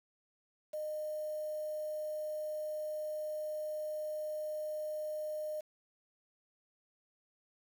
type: tone with quantisation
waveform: sine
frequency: 612 Hz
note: D#5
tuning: 29 cents flat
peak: -36 dBFS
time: 0.73-5.61 s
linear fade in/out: 10 ms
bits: 9
effects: none